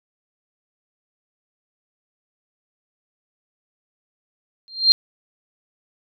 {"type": "tone with exponential growth", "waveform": "sine", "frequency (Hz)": 4186, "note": "C8", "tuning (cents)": 0, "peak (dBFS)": -5, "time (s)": [4.68, 4.92], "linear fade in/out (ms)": 0, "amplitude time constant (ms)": 52, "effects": []}